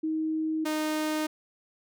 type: tone pair in turn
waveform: sine / sawtooth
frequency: 315.3 / 308.5 Hz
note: D#4 / D#4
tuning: +23 / -15 cents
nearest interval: unison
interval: 38 cents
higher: first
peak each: -26 / -23 dBFS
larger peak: second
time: 0.03-0.65 / 0.65-1.27 s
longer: neither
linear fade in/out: 10 ms
effects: none